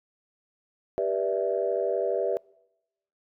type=chord; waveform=sine; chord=E minor seventh; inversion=first; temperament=equal with one note detuned; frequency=392 / 487.1 / 587.3 / 659.3 Hz; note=G4 / B4 / D5 / E5; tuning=0 / -24 / 0 / 0 cents; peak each=-29 dBFS; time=0.98-2.37 s; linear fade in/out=0 ms; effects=noise-tail reverb RT60 0.9 s tail -25 dB re dry + tanh soft clip ceiling -13 dBFS